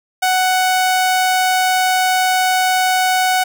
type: tone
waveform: sawtooth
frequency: 743 Hz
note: F#5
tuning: 7 cents sharp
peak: -9 dBFS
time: 0.22-3.44 s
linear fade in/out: 10 ms
effects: none